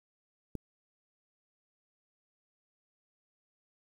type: click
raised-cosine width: 3 ms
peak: -24 dBFS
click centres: 0.553 s
effects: 9-bit